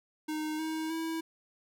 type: tone with pitch steps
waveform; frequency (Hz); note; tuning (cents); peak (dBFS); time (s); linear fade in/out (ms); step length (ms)
square; 308.9 / 316.9 / 325; D#4 / D#4 / E4; -12 / +32 / -24; -33; 0.28-1.21; 10; 310
effects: none